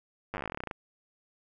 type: slowing click train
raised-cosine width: 0.5 ms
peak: -20 dBFS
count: 19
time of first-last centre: 0.34-0.712 s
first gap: 9 ms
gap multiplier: 1.09
effects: none